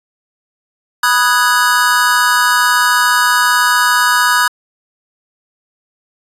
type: chord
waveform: square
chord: G# minor seventh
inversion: first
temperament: equal with one note detuned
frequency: 982.1 / 1244.5 / 1480 / 1661.2 Hz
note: B5 / D#6 / F#6 / G#6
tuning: -10 / 0 / 0 / 0 cents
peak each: -16 dBFS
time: 1.03-4.48 s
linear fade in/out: 5 ms
effects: resampled to 32000 Hz